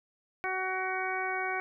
harmonic tone, 374.9 Hz, F#4, 23 cents sharp, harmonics 1 / 2 / 3 / 4 / 5 / 6, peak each -38 / -35 / -39 / -36 / -41 / -36 dBFS, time 0.44-1.6 s, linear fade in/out 0 ms, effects none

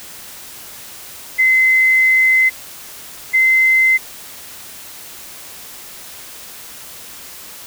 sine tone pair in turn, 2053 / 2065 Hz, C7 / C7, -33 / -23 cents, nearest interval unison, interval 10 cents, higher second, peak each -9 dBFS, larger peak neither, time 1.38-2.5 / 3.33-3.98 s, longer first, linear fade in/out 20 ms, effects white hiss -35 dBFS RMS until 7.66 s

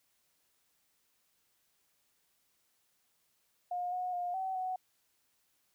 sine tone with pitch steps, 714 / 728 / 710 / 760 / 743 Hz, F5 / F#5 / F5 / F#5 / F#5, +38 / -28 / +28 / +46 / +7 cents, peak -33 dBFS, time 3.71-4.76 s, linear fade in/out 5 ms, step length 210 ms, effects white hiss -75 dBFS RMS until 5.74 s

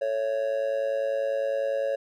triangle tone with amplitude modulation, 554.4 Hz, C#5, in tune, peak -19 dBFS, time 0.01-1.96 s, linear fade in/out 10 ms, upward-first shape sine, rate 110 Hz, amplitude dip 75%, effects none

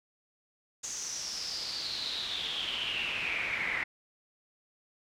brown noise with band-pass filter sweep, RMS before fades -35 dBFS, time 0.83-3.84 s, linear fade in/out 10 ms, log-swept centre 6600 to 2000 Hz, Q 7.9, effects none

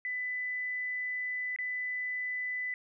sine tone with dropouts, 1998 Hz, B6, 20 cents sharp, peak -32 dBFS, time 0.05-2.74 s, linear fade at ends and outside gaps 1 ms, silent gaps 1.562-1.587 s, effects none

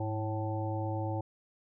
harmonic tone with a mistuned harmonic, 109.5 Hz, A2, 8 cents flat, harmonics 1 / 3 / 5 / 7 / 8, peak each -33 / -38 / -40 / -41 / -42 dBFS, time 0-1.21 s, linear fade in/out 5 ms, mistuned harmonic 1, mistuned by -74 cents, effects none

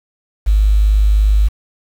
sine tone with quantisation, 51.6 Hz, G#1, 10 cents flat, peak -8 dBFS, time 0.46-1.49 s, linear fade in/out 20 ms, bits 6, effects none

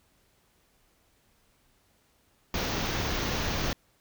pink band-stop noise, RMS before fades -30 dBFS, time 2.54-3.73 s, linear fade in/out 2 ms, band 6600 to 15000 Hz, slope 96 dB/octave, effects pink hiss -67 dBFS RMS until 4 s

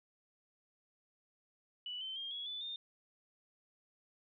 sine tone with pitch steps, 2960 / 3084 / 3213 / 3348 / 3488 / 3634 Hz, F#7 / G7 / G7 / G#7 / A7 / A#7, 0 / -29 / +42 / +13 / -16 / -45 cents, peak -40 dBFS, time 1.86-2.76 s, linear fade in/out 2 ms, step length 150 ms, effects none

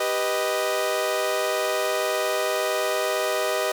sawtooth chord, G augmented, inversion none, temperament equal, 392 / 493.9 / 622.3 Hz, G4 / B4 / D#5, 0 / 0 / 0 cents, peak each -25 / -24 / -21 dBFS, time 0-3.72 s, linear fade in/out 5 ms, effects none

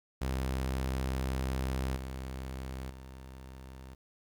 sawtooth tone with level steps, 65.41 Hz, C2, in tune, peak -27 / -34 / -42 dBFS, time 0.21-3.95 s, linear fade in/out 10 ms, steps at 1.96 / 2.9 s, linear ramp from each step 2 ms, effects 11-bit

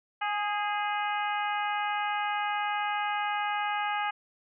harmonic tone with a mistuned harmonic, 415.3 Hz, G#4, in tune, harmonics 2 / 3 / 4 / 5 / 6 / 7, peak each -30 / -34 / -36 / -38 / -40 / -41 dBFS, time 0.21-4.11 s, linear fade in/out 10 ms, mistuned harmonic 4, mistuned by -30 cents, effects none

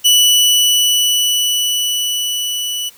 sawtooth tone with level ramp, 2960 Hz, F#7, in tune, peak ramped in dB -4 to -16 dBFS, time 0.04-2.9 s, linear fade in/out 20 ms, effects white hiss -45 dBFS RMS until 2.97 s

